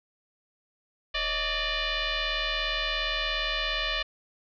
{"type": "tone with frequency modulation", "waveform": "sine", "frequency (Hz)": 554.4, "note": "C#5", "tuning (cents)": 0, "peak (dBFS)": -26, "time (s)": [1.14, 4.03], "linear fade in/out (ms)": 10, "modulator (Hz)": 593, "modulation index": 6, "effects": []}